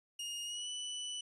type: tone with pitch glide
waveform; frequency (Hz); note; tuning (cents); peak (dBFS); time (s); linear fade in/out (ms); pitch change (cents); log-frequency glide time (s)
sawtooth; 2853 to 2976; F7 to F#7; +36 to +9; -36; 0.19-1.21; 5; +73; 0.44-0.69
effects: resampled to 24000 Hz